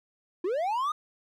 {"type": "linear sweep", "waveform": "triangle", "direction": "up", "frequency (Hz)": [329.6, 1251], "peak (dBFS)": -24, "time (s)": [0.44, 0.92], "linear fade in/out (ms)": 5, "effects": []}